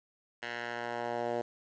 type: tone with band-pass filter sweep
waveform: 10% pulse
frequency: 119.1 Hz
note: A#2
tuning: 38 cents sharp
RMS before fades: -36 dBFS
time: 0.42-1.42 s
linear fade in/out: 10 ms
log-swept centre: 2100 to 560 Hz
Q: 1.4
effects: resampled to 16000 Hz + 9-bit